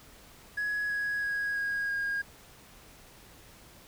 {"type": "tone with pitch steps", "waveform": "triangle", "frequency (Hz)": [1677, 1664.5, 1652, 1639.6, 1627.4], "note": ["G#6", "G#6", "G#6", "G#6", "G#6"], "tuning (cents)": [16, 3, -10, -23, -36], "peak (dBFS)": -26, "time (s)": [0.57, 2.22], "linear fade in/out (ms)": 10, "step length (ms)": 330, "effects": ["tanh soft clip ceiling -24 dBFS", "pink hiss -54 dBFS RMS until 3.87 s"]}